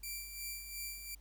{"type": "tone with tremolo", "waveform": "5% pulse", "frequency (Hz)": 2349, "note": "D7", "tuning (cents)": 0, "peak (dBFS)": -30, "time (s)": [0.03, 1.15], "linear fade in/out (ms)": 5, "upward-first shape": "sine", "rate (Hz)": 2.8, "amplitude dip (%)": 55, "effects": ["added 50 Hz sine -54 dBFS peak until 1.2 s", "pink hiss -70 dBFS RMS until 1.2 s"]}